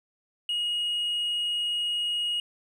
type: tone with tanh clipping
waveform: triangle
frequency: 2883 Hz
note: F#7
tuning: 46 cents flat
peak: -26 dBFS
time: 0.49-2.4 s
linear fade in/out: 2 ms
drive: 6 dB
effects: none